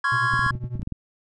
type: chord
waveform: triangle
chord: Db major seventh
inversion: third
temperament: just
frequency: 1039.4 / 1108.7 / 1385.9 / 1663.1 Hz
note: C6 / Db6 / F6 / Ab6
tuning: -12 / 0 / -14 / +2 cents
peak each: -26 / -23 / -27 / -21 dBFS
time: 0.04-0.51 s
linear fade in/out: 5 ms
type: tone with tremolo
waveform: triangle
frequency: 122.3 Hz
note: B2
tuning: 16 cents flat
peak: -22 dBFS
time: 0.12-0.82 s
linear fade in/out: 0 ms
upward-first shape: triangle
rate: 10 Hz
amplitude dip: 95%
type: clicks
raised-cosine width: 5 ms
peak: -18 dBFS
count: 11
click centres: 0.337 / 0.393 / 0.464 / 0.508 / 0.552 / 0.641 / 0.755 / 0.796 / 0.829 / 0.874 / 0.923 s
effects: resampled to 22050 Hz